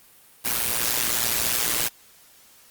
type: noise with amplitude modulation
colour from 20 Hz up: white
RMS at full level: -20 dBFS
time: 0.44-1.89 s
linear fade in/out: 20 ms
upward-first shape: sine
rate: 118 Hz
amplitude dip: 85%
effects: white hiss -53 dBFS RMS until 2.7 s + Opus 32 kbps